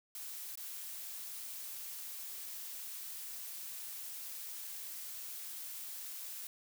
blue noise with dropouts, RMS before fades -45 dBFS, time 0.15-6.47 s, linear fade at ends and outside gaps 1 ms, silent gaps 0.555-0.574 s, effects none

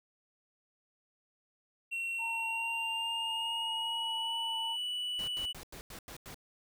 triangle tone with pitch glide, 2727 to 2957 Hz, F7 to F#7, -42 to -2 cents, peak -32 dBFS, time 1.91-5.53 s, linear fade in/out 20 ms, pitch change +140 cents, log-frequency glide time 2.32-4.35 s
sine tone with vibrato, 910 Hz, A#5, 42 cents flat, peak -38 dBFS, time 2.18-4.77 s, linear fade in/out 50 ms, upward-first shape triangle, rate 2.4 Hz, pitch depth 15 cents each way
pink noise bursts, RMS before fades -47 dBFS, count 7, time 5.19-6.344 s, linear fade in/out 0 ms, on 86 ms, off 92 ms
effects none

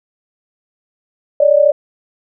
sine tone pair together, 567 / 600.7 Hz, C#5 / D5, +39 / +39 cents, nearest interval minor second, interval 100 cents, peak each -10 dBFS, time 1.4-1.72 s, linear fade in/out 5 ms, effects none

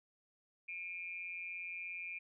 sine tone with amplitude modulation, 2400 Hz, D7, 37 cents sharp, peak -38 dBFS, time 0.68-2.19 s, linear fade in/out 10 ms, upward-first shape sine, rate 177 Hz, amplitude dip 75%, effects none

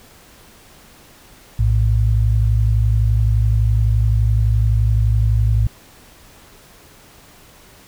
sine tone pair together, 58.24 / 110 Hz, A#1 / A2, -1 / 0 cents, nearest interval major seventh, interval 1101 cents, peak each -15 dBFS, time 1.59-5.67 s, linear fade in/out 5 ms, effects pink hiss -46 dBFS RMS until 7.87 s

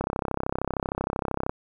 click train, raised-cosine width 1 ms, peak -12 dBFS, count 50, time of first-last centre 0.01-1.495 s, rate 33 Hz, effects 9-bit

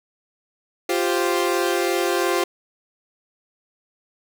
sawtooth chord, F suspended second, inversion none, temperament equal, 349.2 / 392 / 523.3 Hz, F4 / G4 / C5, 0 / 0 / 0 cents, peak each -18 / -20 / -22 dBFS, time 0.89-2.44 s, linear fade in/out 5 ms, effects none

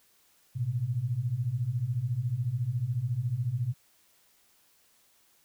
sine beating tone pair, 112.6 / 126.6 Hz, A2 / B2, +40 / +43 cents, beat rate 14 Hz, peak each -32 / -29 dBFS, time 0.55-3.74 s, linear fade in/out 20 ms, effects white hiss -65 dBFS RMS until 5.44 s

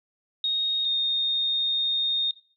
sine tone pair in turn, 3729 / 3684 Hz, A#7 / A#7, 0 / -21 cents, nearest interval unison, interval 21 cents, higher first, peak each -22 dBFS, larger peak neither, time 0.44-0.85 / 0.85-2.31 s, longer second, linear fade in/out 2 ms, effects noise-tail reverb RT60 0.4 s tail -19 dB re dry

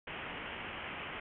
white low-pass noise, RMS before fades -43 dBFS, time 0.07-1.2 s, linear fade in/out 5 ms, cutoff 3100 Hz, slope 96 dB/octave, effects none

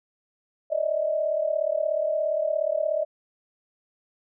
sine tone cluster, 569 / 605 / 642 Hz, C#5 / D#5 / E5, +45 / -49 / -46 cents, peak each -33 / -25 / -26 dBFS, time 0.7-3.05 s, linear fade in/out 20 ms, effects none

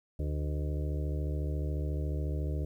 harmonic tone with a mistuned harmonic, 74.1 Hz, D2, 16 cents sharp, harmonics 1 / 2 / 4 / 5 / 6 / 7 / 8, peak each -31 / -37 / -43 / -45 / -47 / -48 / -49 dBFS, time 0.19-2.65 s, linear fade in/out 5 ms, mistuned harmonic 8, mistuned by +69 cents, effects 11-bit

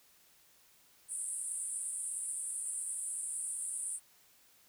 white band-pass noise, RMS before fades -39 dBFS, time 1.08-4 s, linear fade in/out 50 ms, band 8400 to 9900 Hz, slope 96 dB/octave, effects white hiss -65 dBFS RMS until 4.68 s

